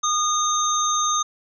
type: tone cluster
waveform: sine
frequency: 1226 / 3687 / 6310 Hz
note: D#6 / A#7 / G8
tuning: -26 / -20 / +10 cents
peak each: -21 / -28 / -23 dBFS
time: 0.03-1.23 s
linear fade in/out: 10 ms
effects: none